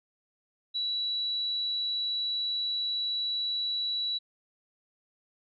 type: tone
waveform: sine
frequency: 3927 Hz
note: B7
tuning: 11 cents flat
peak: -28 dBFS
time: 0.74-4.19 s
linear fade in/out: 20 ms
effects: none